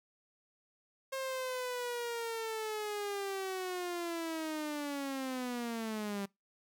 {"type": "linear sweep", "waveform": "sawtooth", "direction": "down", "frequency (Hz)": [536, 196], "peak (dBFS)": -32, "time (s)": [1.12, 6.26], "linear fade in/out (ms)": 10, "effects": ["noise-tail reverb RT60 0.2 s tail -24 dB re dry"]}